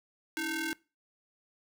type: ring-modulated tone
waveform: sawtooth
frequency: 611 Hz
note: D#5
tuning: 32 cents flat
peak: -25 dBFS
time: 0.37-0.73 s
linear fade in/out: 0 ms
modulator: 937 Hz
effects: noise-tail reverb RT60 0.3 s tail -22 dB re dry